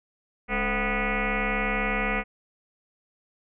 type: tone with frequency modulation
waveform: sine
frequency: 994 Hz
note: B5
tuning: 11 cents sharp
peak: -23 dBFS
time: 0.48-2.24 s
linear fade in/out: 50 ms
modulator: 240 Hz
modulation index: 6
effects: none